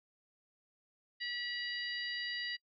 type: harmonic tone with a mistuned harmonic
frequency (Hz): 969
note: B5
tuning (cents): -33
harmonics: 2 / 3 / 4 / 5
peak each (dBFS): -40 / -44 / -45 / -44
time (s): 1.2-2.57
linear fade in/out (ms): 20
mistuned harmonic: 5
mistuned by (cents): -38
effects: noise-tail reverb RT60 0.1 s tail -25 dB re dry